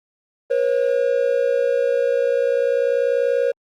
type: tone pair together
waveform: triangle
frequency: 481.7 / 542 Hz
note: B4 / C#5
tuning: -43 / -39 cents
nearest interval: major second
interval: 204 cents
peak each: -17 dBFS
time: 0.5-3.52 s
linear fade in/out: 10 ms
effects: Opus 24 kbps